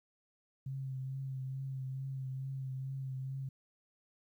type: tone with vibrato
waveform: sine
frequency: 133.1 Hz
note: C3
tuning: 30 cents sharp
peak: -37 dBFS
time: 0.66-3.49 s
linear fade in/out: 5 ms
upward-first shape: triangle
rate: 2.3 Hz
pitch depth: 32 cents each way
effects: 12-bit